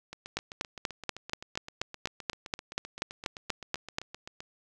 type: two click trains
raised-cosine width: 0.2 ms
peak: -24 / -12 dBFS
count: 34 / 16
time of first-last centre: 0.13-4.405 / 0.37-3.984 s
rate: 7.72 / 4.15 Hz
effects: none